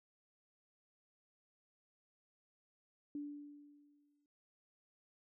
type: tone with exponential decay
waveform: sine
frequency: 290.9 Hz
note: D4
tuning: 16 cents flat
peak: -39 dBFS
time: 3.15-4.26 s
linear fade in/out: 2 ms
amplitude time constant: 240 ms
effects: none